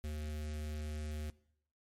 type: tone with notch filter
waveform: square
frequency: 75.7 Hz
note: D#2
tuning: 47 cents flat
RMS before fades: -40 dBFS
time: 0.04-1.3 s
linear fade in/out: 0 ms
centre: 970 Hz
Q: 1.1
effects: noise-tail reverb RT60 0.7 s tail -21 dB re dry + MP3 64 kbps